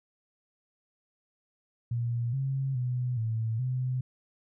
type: tone with pitch steps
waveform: sine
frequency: 118.5 / 134.9 / 124.6 / 112.2 / 127.6 Hz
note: A#2 / C#3 / B2 / A2 / C3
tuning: +29 / -47 / +16 / +34 / -43 cents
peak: -27 dBFS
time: 1.91-4.01 s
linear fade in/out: 5 ms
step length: 420 ms
effects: none